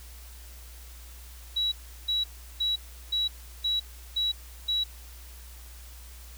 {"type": "tone bursts", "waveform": "sine", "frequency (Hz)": 3900, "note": "B7", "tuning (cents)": -23, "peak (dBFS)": -24, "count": 7, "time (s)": [1.56, 4.84], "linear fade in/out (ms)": 10, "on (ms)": 160, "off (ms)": 360, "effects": ["added 60 Hz sine -44 dBFS peak until 6.37 s", "white hiss -51 dBFS RMS until 6.37 s"]}